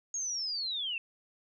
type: linear sweep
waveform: sine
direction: down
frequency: 6645 to 2619 Hz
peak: -32 dBFS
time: 0.14-0.98 s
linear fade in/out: 2 ms
effects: none